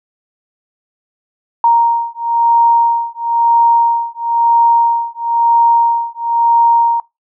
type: beating tone pair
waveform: sine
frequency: 932.3 / 933.3 Hz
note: A#5 / A#5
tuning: 0 / +2 cents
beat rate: 1 Hz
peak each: -12 dBFS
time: 1.64-7 s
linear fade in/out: 2 ms
effects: noise-tail reverb RT60 0.2 s tail -22 dB re dry